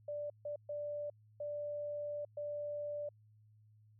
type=tone bursts at uneven times; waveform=sine; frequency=587.3 Hz; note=D5; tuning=in tune; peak=-38 dBFS; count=5; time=0.08-0.3 / 0.45-0.56 / 0.69-1.1 / 1.4-2.25 / 2.37-3.09 s; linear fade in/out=5 ms; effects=added 107 Hz sine -62 dBFS peak until 3.99 s